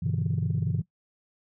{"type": "chord", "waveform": "sine", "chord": "E minor seventh", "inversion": "first", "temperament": "just", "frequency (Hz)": [98.89, 123.61, 148.33, 164.81], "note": ["G2", "B2", "D3", "E3"], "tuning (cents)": [16, 2, 18, 0], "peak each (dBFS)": -29, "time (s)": [0.02, 0.82], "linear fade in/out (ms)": 10, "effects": ["noise-tail reverb RT60 0.1 s tail -19 dB re dry", "tanh soft clip ceiling -18 dBFS"]}